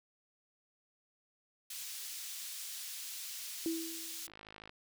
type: high-pass noise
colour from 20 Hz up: pink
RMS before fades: -44 dBFS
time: 1.7-4.27 s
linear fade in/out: 5 ms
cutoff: 3900 Hz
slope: 12 dB/octave
type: tone with exponential decay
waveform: sine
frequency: 327.7 Hz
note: E4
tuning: 10 cents flat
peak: -30 dBFS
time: 3.66-4.31 s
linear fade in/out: 1 ms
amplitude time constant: 140 ms
type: click train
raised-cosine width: 0.3 ms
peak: -34 dBFS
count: 23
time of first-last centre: 4.28-4.694 s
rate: 53.1 Hz
effects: none